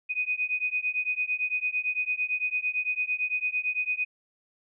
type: beating tone pair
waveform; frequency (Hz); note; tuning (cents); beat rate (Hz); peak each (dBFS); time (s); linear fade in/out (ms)
sine; 2489 / 2497.9; D#7 / D#7; 0 / +6; 8.9; -29; 0.09-4.05; 20
effects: none